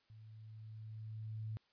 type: tone with level ramp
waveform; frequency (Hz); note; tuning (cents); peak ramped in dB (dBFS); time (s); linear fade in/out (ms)
sine; 109.4; A2; -9; -54 to -39; 0.1-1.57; 0
effects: white hiss -75 dBFS RMS until 1.72 s + resampled to 11025 Hz